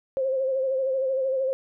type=tone with vibrato; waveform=sine; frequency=529 Hz; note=C5; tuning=19 cents sharp; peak=-22 dBFS; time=0.17-1.53 s; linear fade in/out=0 ms; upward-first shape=sine; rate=13 Hz; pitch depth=45 cents each way; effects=none